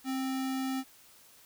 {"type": "tone with sample-and-hold", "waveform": "sine", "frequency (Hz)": 264.5, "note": "C4", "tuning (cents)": 19, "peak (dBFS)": -30, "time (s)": [0.04, 0.84], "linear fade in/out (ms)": 50, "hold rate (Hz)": 1050, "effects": ["white hiss -58 dBFS RMS until 1.45 s"]}